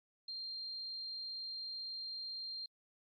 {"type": "tone", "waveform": "sine", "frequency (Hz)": 4186, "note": "C8", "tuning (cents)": 0, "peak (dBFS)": -40, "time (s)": [0.28, 2.66], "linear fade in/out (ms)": 5, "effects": ["tanh soft clip ceiling -38 dBFS", "AAC 32 kbps"]}